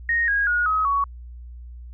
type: tone with pitch steps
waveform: sine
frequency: 1862 / 1639.8 / 1444.1 / 1271.8 / 1120 Hz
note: A#6 / G#6 / F#6 / D#6 / C#6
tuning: -2 / -22 / -42 / +38 / +18 cents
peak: -18 dBFS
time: 0.09-1.04 s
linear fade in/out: 2 ms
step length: 190 ms
effects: added 60 Hz sine -36 dBFS peak until 1.93 s